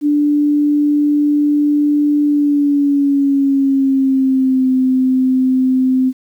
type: tone with pitch glide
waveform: sine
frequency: 293.7 to 258.7 Hz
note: D4 to C4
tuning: 0 to -19 cents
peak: -10 dBFS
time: 0.01-6.13 s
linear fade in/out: 50 ms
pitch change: -219 cents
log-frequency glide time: 2.24-4.7 s
effects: 8-bit